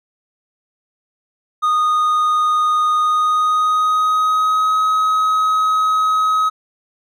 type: tone with pitch glide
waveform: triangle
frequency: 1235 to 1270.5 Hz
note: D#6 to D#6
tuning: -13 to +36 cents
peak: -11 dBFS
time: 1.62-6.5 s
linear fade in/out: 20 ms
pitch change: +49 cents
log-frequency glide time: 2.99-4.78 s
effects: none